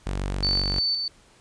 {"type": "tone", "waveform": "sawtooth", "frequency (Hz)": 47.68, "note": "G1", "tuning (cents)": -47, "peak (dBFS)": -22, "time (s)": [0.06, 0.8], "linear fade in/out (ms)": 10}
{"type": "tone with tremolo", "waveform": "sine", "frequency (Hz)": 4525, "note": "C#8", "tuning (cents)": 35, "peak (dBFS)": -21, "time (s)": [0.43, 1.08], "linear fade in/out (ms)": 2, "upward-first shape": "square", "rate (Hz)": 2.9, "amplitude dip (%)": 40}
{"effects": ["pink hiss -56 dBFS RMS until 1.4 s", "resampled to 22050 Hz"]}